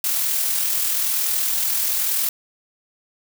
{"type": "noise with amplitude modulation", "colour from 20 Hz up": "blue", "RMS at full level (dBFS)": -20, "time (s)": [0.04, 2.29], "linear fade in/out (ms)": 2, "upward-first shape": "sine", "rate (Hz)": 41, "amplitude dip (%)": 30, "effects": []}